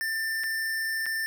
square tone with dropouts, 1787 Hz, A6, 26 cents sharp, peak -28 dBFS, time 0.01-1.26 s, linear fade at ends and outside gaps 0 ms, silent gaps 0.436-0.44 / 1.058-1.064 s, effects none

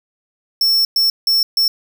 square tone bursts at uneven times, 5400 Hz, E8, 41 cents sharp, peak -12 dBFS, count 4, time 0.61-0.85 / 0.96-1.1 / 1.27-1.43 / 1.57-1.68 s, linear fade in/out 2 ms, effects none

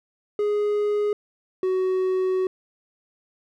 triangle tone pair in turn, 415.6 / 373.5 Hz, G#4 / F#4, +1 / +16 cents, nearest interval major second, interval 185 cents, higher first, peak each -18 dBFS, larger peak neither, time 0.39-1.13 / 1.63-2.47 s, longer second, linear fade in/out 2 ms, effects none

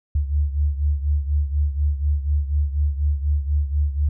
sine beating tone pair, 72 / 76.1 Hz, D2 / D#2, -34 / -38 cents, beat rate 4.1 Hz, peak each -19 / -24 dBFS, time 0.15-4.09 s, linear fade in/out 5 ms, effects none

